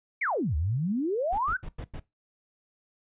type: exponential two-way sweep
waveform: sine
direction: down then up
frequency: 2409 to 70.1 to 1587 Hz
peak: -25 dBFS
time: 0.21-1.57 s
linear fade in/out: 10 ms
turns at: 0.56 s
type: noise bursts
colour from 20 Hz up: brown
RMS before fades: -36 dBFS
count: 5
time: 1.32-1.997 s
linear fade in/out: 5 ms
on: 61 ms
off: 93 ms
effects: noise-tail reverb RT60 0.2 s tail -19 dB re dry + resampled to 8000 Hz